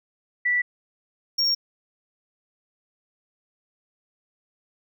sine / triangle tone pair in turn, 1963 / 5552 Hz, B6 / F8, -11 / -11 cents, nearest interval octave + tritone, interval 1800 cents, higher second, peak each -19 / -18 dBFS, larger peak second, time 0.45-0.62 / 1.38-1.55 s, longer neither, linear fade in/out 10 ms, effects none

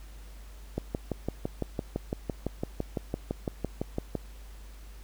click train, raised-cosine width 2 ms, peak -16 dBFS, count 21, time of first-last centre 0.78-4.153 s, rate 5.93 Hz, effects added 50 Hz sine -44 dBFS peak until 5.03 s + pink hiss -56 dBFS RMS until 5.03 s

